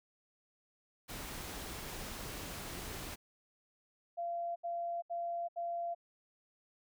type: noise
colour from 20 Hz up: pink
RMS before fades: -44 dBFS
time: 1.08-3.16 s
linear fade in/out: 20 ms
type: tone bursts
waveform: sine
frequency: 687 Hz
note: F5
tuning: 29 cents flat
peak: -35 dBFS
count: 4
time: 4.17-5.949 s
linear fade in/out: 20 ms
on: 390 ms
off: 73 ms
effects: none